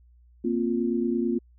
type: chord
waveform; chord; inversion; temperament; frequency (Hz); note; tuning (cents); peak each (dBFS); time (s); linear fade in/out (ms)
sine; Bb suspended second; none; just; 233.1 / 262.2 / 349.6; Bb3 / C4 / F4; 0 / +4 / +2; -26 / -29 / -27; 0.44-1.39; 10
effects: added 60 Hz sine -53 dBFS peak until 1.58 s